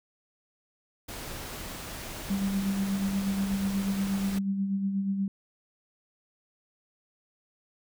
pink noise, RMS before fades -39 dBFS, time 1.08-4.39 s, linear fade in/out 10 ms
sine tone with tremolo, 196 Hz, G3, in tune, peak -24 dBFS, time 2.3-5.28 s, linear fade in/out 2 ms, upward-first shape sine, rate 8.3 Hz, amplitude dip 45%
effects none

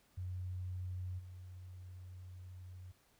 sine tone with level steps, 91.3 Hz, F#2, 23 cents flat, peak -39 / -48 dBFS, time 0.17-2.92 s, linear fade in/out 10 ms, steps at 1.18 s, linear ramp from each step 20 ms, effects pink hiss -71 dBFS RMS until 3.19 s

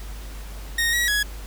sawtooth tone with pitch steps, 1859 / 1917 / 1675 Hz, A#6 / A#6 / G#6, -5 / +48 / +14 cents, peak -16 dBFS, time 0.78-1.23 s, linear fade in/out 5 ms, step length 150 ms, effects added 50 Hz sine -33 dBFS peak until 1.46 s + pink hiss -43 dBFS RMS until 1.46 s

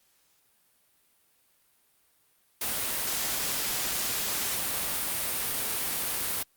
white noise, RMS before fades -30 dBFS, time 2.61-6.43 s, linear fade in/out 5 ms, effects white hiss -67 dBFS RMS until 6.56 s + Opus 48 kbps

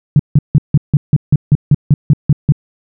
sine tone bursts, 145.4 Hz, D3, 17 cents flat, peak -3 dBFS, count 13, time 0.16-2.522 s, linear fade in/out 2 ms, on 34 ms, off 160 ms, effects none

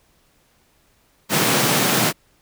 pink high-pass noise, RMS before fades -18 dBFS, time 1.29-2.13 s, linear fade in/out 50 ms, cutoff 120 Hz, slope 48 dB/octave, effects pink hiss -60 dBFS RMS until 2.41 s

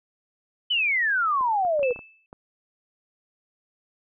sine exponential sweep, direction down, 3061 to 474.1 Hz, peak -20 dBFS, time 0.7-1.93 s, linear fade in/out 10 ms
clicks, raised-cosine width 1 ms, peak -28 dBFS, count 8, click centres 1.41 / 1.65 / 1.794 / 1.829 / 1.908 / 1.961 / 1.991 / 2.329 s
sine tone with exponential decay, 2629 Hz, E7, 5 cents flat, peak -26 dBFS, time 1.83-2.26 s, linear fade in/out 1 ms, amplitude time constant 93 ms
effects none

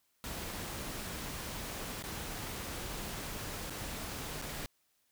pink noise with dropouts, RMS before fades -41 dBFS, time 0.24-4.66 s, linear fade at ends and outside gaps 0 ms, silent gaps 2.025-2.039 / 3.698-3.705 / 4.415-4.422 s, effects white hiss -75 dBFS RMS until 5.11 s

